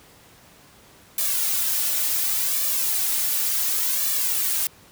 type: noise with flanger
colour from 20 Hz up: blue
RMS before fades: -23 dBFS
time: 1.18-4.67 s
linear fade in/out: 2 ms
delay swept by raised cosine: 1.7 to 3.5 ms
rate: 0.69 Hz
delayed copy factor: +0.85
effects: pink hiss -51 dBFS RMS until 4.91 s + high-pass 60 Hz 12 dB/octave